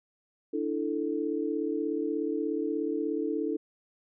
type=chord; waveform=sine; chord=D suspended second; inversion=none; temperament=just; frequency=293.7 / 330.4 / 440.5 Hz; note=D4 / E4 / A4; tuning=0 / +4 / +2 cents; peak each=-32 dBFS; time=0.53-3.57 s; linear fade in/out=10 ms; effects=none